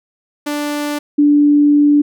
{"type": "tone pair in turn", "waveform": ["sawtooth", "sine"], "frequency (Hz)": [293.7, 292.1], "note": ["D4", "D4"], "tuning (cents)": [0, -9], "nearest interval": "unison", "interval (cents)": 9, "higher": "first", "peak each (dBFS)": [-14, -7], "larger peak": "second", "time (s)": [[0.46, 0.99], [1.18, 2.02]], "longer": "second", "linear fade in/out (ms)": 10, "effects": []}